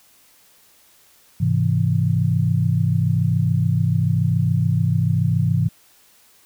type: chord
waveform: sine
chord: Ab augmented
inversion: none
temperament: equal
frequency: 103.83 / 130.81 / 164.81 Hz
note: Ab2 / C3 / E3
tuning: 0 / 0 / 0 cents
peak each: -20 dBFS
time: 1.4-5.69 s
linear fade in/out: 10 ms
effects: white hiss -54 dBFS RMS until 6.45 s